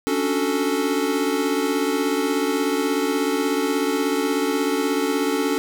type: chord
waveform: square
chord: D major seventh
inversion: third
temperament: equal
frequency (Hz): 277.2 / 293.7 / 370 / 440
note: C#4 / D4 / F#4 / A4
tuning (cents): 0 / 0 / 0 / 0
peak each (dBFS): -25 / -27 / -28 / -25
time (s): 0.07-5.58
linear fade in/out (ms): 0
effects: none